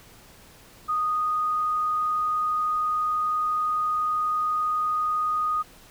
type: tone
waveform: sine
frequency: 1239 Hz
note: D#6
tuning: 8 cents flat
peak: -22 dBFS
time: 0.88-5.63 s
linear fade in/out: 20 ms
effects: pink hiss -51 dBFS RMS until 5.9 s